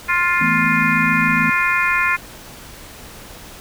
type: harmonic tone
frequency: 351.1 Hz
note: F4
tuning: 9 cents sharp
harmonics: 3 / 4 / 5 / 6 / 7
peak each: -21 / -21 / -21 / -21 / -21 dBFS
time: 0.08-2.17 s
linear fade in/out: 20 ms
type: chord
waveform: sine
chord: E suspended fourth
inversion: none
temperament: equal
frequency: 164.81 / 220 / 246.9 Hz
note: E3 / A3 / B3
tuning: 0 / 0 / 0 cents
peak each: -23 dBFS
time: 0.41-1.5 s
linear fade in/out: 5 ms
effects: pink hiss -38 dBFS RMS until 3.6 s